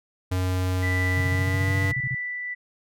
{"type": "tone with pitch glide", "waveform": "square", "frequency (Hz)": [92.1, 96.07], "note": ["F#2", "G2"], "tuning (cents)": [-7, -34], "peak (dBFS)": -23, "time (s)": [0.31, 1.92], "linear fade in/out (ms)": 10, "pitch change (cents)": 73, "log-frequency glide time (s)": [1.29, 1.75]}
{"type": "tone with tremolo", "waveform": "sine", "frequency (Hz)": 1975.5, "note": "B6", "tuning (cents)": 0, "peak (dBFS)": -25, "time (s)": [0.82, 2.55], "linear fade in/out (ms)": 20, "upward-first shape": "triangle", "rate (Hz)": 1.1, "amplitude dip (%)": 40}
{"type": "tone bursts", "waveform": "sine", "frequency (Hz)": 131.1, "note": "C3", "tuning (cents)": 4, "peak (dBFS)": -26, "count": 14, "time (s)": [1.17, 2.149], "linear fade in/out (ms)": 5, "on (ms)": 43, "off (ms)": 29}
{"effects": []}